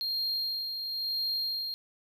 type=tone with tremolo; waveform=triangle; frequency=4216 Hz; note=C8; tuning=12 cents sharp; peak=-27 dBFS; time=0.01-1.74 s; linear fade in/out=0 ms; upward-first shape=sine; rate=0.98 Hz; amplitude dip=45%; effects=none